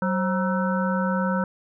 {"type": "harmonic tone with a mistuned harmonic", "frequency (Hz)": 188.8, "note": "F#3", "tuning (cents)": 35, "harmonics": [1, 3, 5, 7, 8], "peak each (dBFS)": [-23, -28, -30, -31, -32], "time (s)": [0.02, 1.44], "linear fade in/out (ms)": 2, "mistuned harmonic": 3, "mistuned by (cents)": -110, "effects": []}